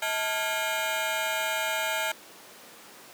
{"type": "ring-modulated tone", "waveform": "15% pulse", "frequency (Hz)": 763, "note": "G5", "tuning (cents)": -47, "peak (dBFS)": -17, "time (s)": [0.02, 2.12], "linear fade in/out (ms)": 5, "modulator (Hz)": 122, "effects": ["pink hiss -48 dBFS RMS until 3.13 s", "high-pass 300 Hz 12 dB/octave"]}